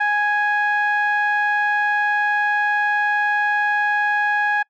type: tone with low-pass filter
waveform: sawtooth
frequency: 830.6 Hz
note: G#5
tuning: in tune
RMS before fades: -19 dBFS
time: 0-4.63 s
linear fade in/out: 10 ms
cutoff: 1800 Hz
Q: 3.4
effects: noise-tail reverb RT60 0.1 s tail -24 dB re dry